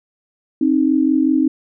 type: tone pair together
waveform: sine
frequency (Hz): 265.8 / 311.1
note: C4 / D#4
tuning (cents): +27 / 0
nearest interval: minor third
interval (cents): 273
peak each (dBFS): -15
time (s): 0.61-1.48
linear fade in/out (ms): 5
effects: none